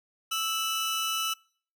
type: tone pair together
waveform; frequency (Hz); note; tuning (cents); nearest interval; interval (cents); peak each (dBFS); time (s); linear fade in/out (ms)
sawtooth; 1318.5 / 2962; E6 / F#7; 0 / +1; octave + major second; 1401; -27; 0.31-1.34; 10
effects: noise-tail reverb RT60 0.5 s tail -26 dB re dry